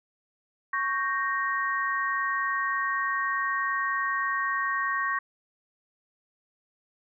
sine chord, G diminished, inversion second, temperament equal, 1108.7 / 1568 / 1864.7 Hz, Db6 / G6 / Bb6, 0 / 0 / 0 cents, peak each -28 / -33 / -29 dBFS, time 0.73-5.19 s, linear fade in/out 5 ms, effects none

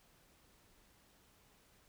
silence, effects pink hiss -68 dBFS RMS until 1.88 s

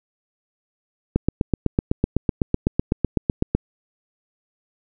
click train, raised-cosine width 3 ms, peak -4 dBFS, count 20, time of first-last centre 1.16-3.55 s, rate 7.95 Hz, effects none

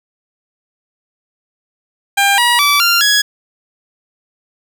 15% pulse tone with pitch steps, 798 / 960 / 1154.9 / 1389.4 / 1671.5 Hz, G5 / B5 / D6 / F6 / G#6, +31 / -49 / -29 / -9 / +11 cents, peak -3 dBFS, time 2.17-3.22 s, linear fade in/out 10 ms, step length 210 ms, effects none

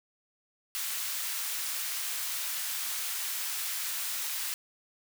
white high-pass noise, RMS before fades -34 dBFS, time 0.75-4.54 s, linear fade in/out 0 ms, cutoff 1200 Hz, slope 12 dB/octave, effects none

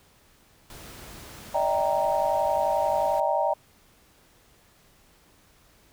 pink noise, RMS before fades -44 dBFS, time 0.7-3.2 s, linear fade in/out 2 ms
sine chord, Eb major seventh, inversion third, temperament equal with one note detuned, 587.3 / 638.6 / 784 / 932.3 Hz, D5 / Eb5 / G5 / Bb5, 0 / +45 / 0 / 0 cents, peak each -27 dBFS, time 1.54-3.54 s, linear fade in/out 10 ms
effects pink hiss -59 dBFS RMS until 5.92 s

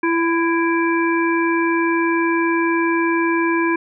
harmonic tone with a mistuned harmonic, 334.5 Hz, E4, 25 cents sharp, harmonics 1 / 3 / 5 / 7, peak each -17 / -22 / -24 / -25 dBFS, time 0.03-3.76 s, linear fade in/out 5 ms, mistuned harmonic 5, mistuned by -27 cents, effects none

